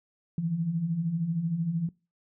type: beating tone pair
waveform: sine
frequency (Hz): 155.8 / 168.8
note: D#3 / E3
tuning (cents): +3 / +41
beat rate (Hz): 13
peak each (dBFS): -34 / -27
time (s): 0.38-1.89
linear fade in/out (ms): 2
effects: noise-tail reverb RT60 0.3 s tail -22 dB re dry